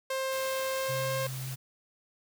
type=tone with pitch glide; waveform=sawtooth; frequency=529 to 532.7 Hz; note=C5 to C5; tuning=+19 to +31 cents; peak=-26 dBFS; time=0.1-1.27 s; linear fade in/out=5 ms; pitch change=+12 cents; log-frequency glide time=0.72-1.11 s
type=noise; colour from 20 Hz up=white; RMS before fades=-43 dBFS; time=0.31-1.56 s; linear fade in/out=20 ms
type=tone; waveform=sine; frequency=130.81 Hz; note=C3; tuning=in tune; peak=-35 dBFS; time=0.88-1.56 s; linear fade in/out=20 ms
effects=none